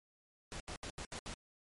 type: noise bursts at uneven times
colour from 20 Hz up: pink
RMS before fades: -44 dBFS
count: 6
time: 0.52-0.6 / 0.68-0.76 / 0.83-0.9 / 0.98-1.05 / 1.12-1.19 / 1.26-1.34 s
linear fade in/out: 0 ms
effects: low-pass 10000 Hz 12 dB/octave + MP3 48 kbps